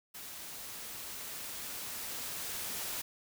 white noise with level ramp, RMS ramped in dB -46 to -38 dBFS, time 0.14-3.02 s, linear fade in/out 10 ms, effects none

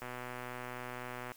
click train, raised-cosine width 0.5 ms, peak -27 dBFS, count 162, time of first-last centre 0.02-1.318 s, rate 124 Hz, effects white hiss -59 dBFS RMS until 1.36 s

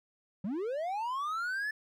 triangle linear sweep, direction up, 172.5 to 1756 Hz, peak -30 dBFS, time 0.44-1.71 s, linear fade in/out 5 ms, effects none

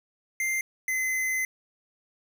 square tone pair in turn, 2093 / 2046 Hz, C7 / C7, 0 / -39 cents, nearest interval unison, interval 39 cents, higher first, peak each -26 dBFS, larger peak neither, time 0.4-0.61 / 0.88-1.45 s, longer second, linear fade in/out 2 ms, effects none

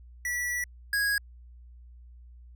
square tone pair in turn, 1951 / 1651.5 Hz, B6 / G#6, -22 / -10 cents, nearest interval minor third, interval 288 cents, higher first, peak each -29 / -25 dBFS, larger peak second, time 0.25-0.64 / 0.93-1.18 s, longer first, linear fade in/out 2 ms, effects added 60 Hz sine -47 dBFS peak until 2.55 s

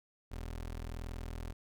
25% pulse tone, 41.2 Hz, E1, in tune, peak -36 dBFS, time 0.31-1.53 s, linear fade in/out 10 ms, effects none

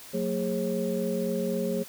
sine tone cluster, 182.2 / 226.1 / 411.2 / 539 Hz, F#3 / A3 / G#4 / C#5, -26 / +47 / -17 / -49 cents, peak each -31 dBFS, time 0.13-1.84 s, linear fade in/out 20 ms, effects tanh soft clip ceiling -16 dBFS + white hiss -46 dBFS RMS until 1.88 s

